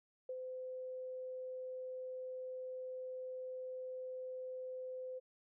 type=tone with ADSR envelope; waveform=sine; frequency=512 Hz; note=C5; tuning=38 cents flat; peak=-39 dBFS; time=0.29-5.2 s; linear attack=4 ms; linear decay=56 ms; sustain=-3 dB; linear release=23 ms; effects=none

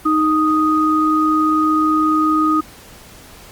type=tone pair together; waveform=sine; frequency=310.9 / 1244.5 Hz; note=D#4 / D#6; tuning=-1 / 0 cents; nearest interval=2 octaves; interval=2401 cents; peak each=-15 dBFS; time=0.05-2.61 s; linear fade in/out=10 ms; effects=pink hiss -41 dBFS RMS until 3.51 s + Opus 32 kbps

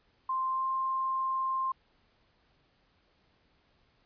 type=tone with pitch glide; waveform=sine; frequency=1046.5 to 1054.4 Hz; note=C6 to C6; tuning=0 to +13 cents; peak=-28 dBFS; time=0.29-1.72 s; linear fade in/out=5 ms; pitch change=+13 cents; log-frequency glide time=0.5-0.66 s; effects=pink hiss -69 dBFS RMS until 4.05 s + resampled to 11025 Hz

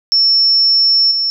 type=tone with level steps; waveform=sine; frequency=5400 Hz; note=E8; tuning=41 cents sharp; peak=-8 / -13 dBFS; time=0.12-1.3 s; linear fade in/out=0 ms; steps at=1.11 s; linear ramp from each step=5 ms; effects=none

